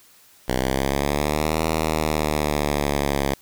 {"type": "linear two-way sweep", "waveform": "5% pulse", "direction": "up then down", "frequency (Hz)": [62.6, 80.1, 68.9], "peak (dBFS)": -9, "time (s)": [0.48, 3.34], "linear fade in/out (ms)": 5, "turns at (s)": 1.65, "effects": ["white hiss -53 dBFS RMS until 3.41 s"]}